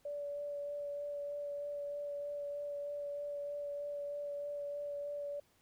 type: tone with vibrato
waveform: sine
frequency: 577 Hz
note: D5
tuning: 31 cents flat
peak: -38 dBFS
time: 0.05-5.4 s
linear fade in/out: 5 ms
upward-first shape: sine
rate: 3.2 Hz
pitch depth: 11 cents each way
effects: pink hiss -71 dBFS RMS until 5.61 s